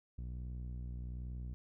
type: tone with low-pass filter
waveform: sawtooth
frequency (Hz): 61.2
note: B1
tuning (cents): -15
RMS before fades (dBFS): -43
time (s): 0.18-1.54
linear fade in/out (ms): 0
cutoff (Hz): 160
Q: 0.84
effects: none